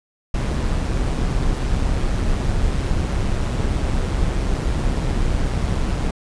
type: noise with amplitude modulation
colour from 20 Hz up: brown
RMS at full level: -18 dBFS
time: 0.34-6.11 s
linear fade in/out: 5 ms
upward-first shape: sine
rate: 133 Hz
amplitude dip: 40%
effects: resampled to 22050 Hz